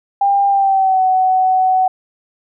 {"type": "tone with pitch glide", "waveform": "sine", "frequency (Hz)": [798, 748.9], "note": ["G5", "F#5"], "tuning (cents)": [31, 21], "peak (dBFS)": -10, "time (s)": [0.21, 1.88], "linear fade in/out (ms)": 5, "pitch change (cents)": -110, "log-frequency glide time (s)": [0.48, 1.03], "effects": []}